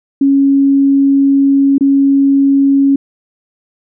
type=tone with dropouts; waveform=sine; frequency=276.1 Hz; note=C#4; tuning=7 cents flat; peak=-6 dBFS; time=0.21-2.96 s; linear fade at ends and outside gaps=5 ms; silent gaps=1.782-1.808 s; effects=none